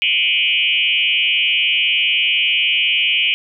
sine tone with frequency modulation, 2704 Hz, E7, 43 cents sharp, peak -13 dBFS, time 0.02-3.34 s, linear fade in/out 0 ms, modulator 157 Hz, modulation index 2.7, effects none

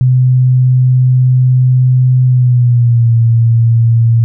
sine tone with pitch glide, 127.4 to 115.48 Hz, C3 to A#2, -46 to -16 cents, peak -5 dBFS, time 0.01-4.24 s, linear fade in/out 0 ms, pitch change -170 cents, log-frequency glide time 2.25-3.14 s, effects none

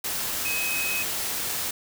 sine tone in noise, 2539 Hz, D#7, 34 cents sharp, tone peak -27 dBFS, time 0.45-1.03 s, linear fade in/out 5 ms, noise white, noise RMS -29 dBFS, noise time 0.04-1.71 s, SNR -1 dB, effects none

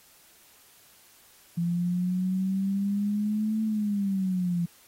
sine exponential two-way sweep, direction up then down, 170 to 220 to 170 Hz, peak -24 dBFS, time 1.57-4.66 s, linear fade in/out 10 ms, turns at 3.63 s, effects white hiss -57 dBFS RMS until 4.87 s + AAC 48 kbps

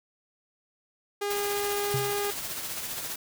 sawtooth tone, 407.3 Hz, G#4, 34 cents flat, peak -24 dBFS, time 1.21-2.31 s, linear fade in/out 10 ms
white noise with tremolo, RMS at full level -33 dBFS, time 1.3-3.16 s, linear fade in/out 5 ms, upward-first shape triangle, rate 15 Hz, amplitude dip 45%
triangle tone with exponential decay, 130.4 Hz, C3, 5 cents flat, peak -23 dBFS, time 1.94-2.25 s, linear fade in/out 2 ms, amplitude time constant 67 ms
effects none

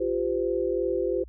sine chord, F suspended second, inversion none, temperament equal with one note detuned, 349.2 / 392 / 511.3 Hz, F4 / G4 / C5, 0 / 0 / -40 cents, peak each -28 dBFS, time 0-1.24 s, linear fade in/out 10 ms, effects added 60 Hz sine -43 dBFS peak until 1.28 s

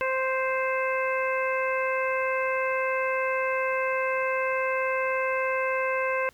harmonic tone, 523.3 Hz, C5, in tune, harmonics 1 / 2 / 3 / 4 / 5, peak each -27 / -30 / -32 / -33 / -34 dBFS, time 0.01-6.29 s, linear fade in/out 0 ms, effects pink hiss -59 dBFS RMS until 6.33 s

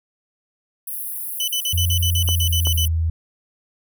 pink high-pass noise, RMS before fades -29 dBFS, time 0.87-2.88 s, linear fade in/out 5 ms, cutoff 10000 Hz, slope 96 dB/octave
sawtooth tone bursts, 2994 Hz, F#7, 20 cents sharp, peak -17 dBFS, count 12, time 1.4-2.853 s, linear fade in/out 2 ms, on 78 ms, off 47 ms
sine tone with pitch glide, 87.31 to 81.46 Hz, F2 to E2, 0 to -20 cents, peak -17 dBFS, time 1.73-3.1 s, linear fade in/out 5 ms, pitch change -120 cents, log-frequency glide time 2.2-2.84 s
clicks, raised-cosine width 1 ms, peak -15 dBFS, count 2, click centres 2.289 / 2.671 s
effects none

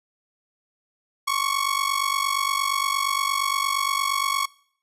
sawtooth ring-modulated tone, 1108.7 Hz, C#6, in tune, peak -15 dBFS, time 1.27-4.46 s, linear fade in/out 10 ms, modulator 24.3 Hz, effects noise-tail reverb RT60 0.6 s tail -22 dB re dry + resampled to 32000 Hz

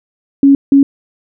sine tone bursts at uneven times, 277.2 Hz, C#4, in tune, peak -3 dBFS, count 2, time 0.43-0.55 / 0.72-0.83 s, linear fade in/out 2 ms, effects none

